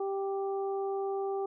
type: harmonic tone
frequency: 392 Hz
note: G4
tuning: in tune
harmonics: 1 / 2 / 3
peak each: -31 / -37 / -46 dBFS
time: 0-1.46 s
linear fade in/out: 5 ms
effects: none